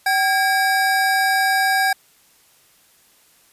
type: tone pair together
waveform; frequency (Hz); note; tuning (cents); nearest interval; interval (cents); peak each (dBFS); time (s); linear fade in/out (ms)
square; 767.8 / 1627; G5 / G#6; -36 / -36; octave + minor second; 1300; -19; 0.06-1.93; 5
effects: white hiss -55 dBFS RMS until 3.52 s + resampled to 32000 Hz